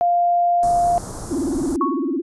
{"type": "tone", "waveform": "sine", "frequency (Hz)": 698.5, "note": "F5", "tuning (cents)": 0, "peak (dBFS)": -14, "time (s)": [0.01, 0.98], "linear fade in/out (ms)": 0}
{"type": "band-stop noise", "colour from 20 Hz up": "pink", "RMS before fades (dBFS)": -31, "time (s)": [0.63, 1.76], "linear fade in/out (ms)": 0, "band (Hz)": [1200, 5900], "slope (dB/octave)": 24}
{"type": "tone with vibrato", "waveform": "sine", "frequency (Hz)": 303.2, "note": "D#4", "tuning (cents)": -45, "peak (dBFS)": -19, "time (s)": [1.3, 2.22], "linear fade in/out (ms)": 20, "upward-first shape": "sine", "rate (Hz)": 18, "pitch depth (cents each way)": 290}
{"type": "tone with exponential decay", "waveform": "sine", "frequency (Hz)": 1108.7, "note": "C#6", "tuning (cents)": 0, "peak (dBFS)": -15, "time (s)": [1.81, 2.17], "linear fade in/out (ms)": 2, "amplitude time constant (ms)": 78}
{"effects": ["resampled to 24000 Hz"]}